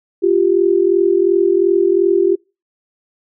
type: tone pair together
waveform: sine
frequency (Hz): 349.2 / 392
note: F4 / G4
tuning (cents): 0 / 0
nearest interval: major second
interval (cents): 200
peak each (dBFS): -13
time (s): 0.22-2.36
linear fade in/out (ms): 20
effects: noise-tail reverb RT60 0.3 s tail -26 dB re dry